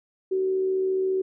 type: tone with amplitude modulation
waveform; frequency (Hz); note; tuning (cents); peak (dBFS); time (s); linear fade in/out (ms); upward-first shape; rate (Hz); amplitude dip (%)
sine; 378.2; F#4; +38; -20; 0.31-1.22; 10; sine; 74.6; 30
effects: none